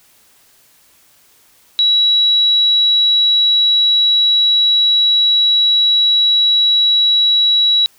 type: tone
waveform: sine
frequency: 3900 Hz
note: B7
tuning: 23 cents flat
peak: -9 dBFS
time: 1.79-7.86 s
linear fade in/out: 0 ms
effects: white hiss -51 dBFS RMS until 7.98 s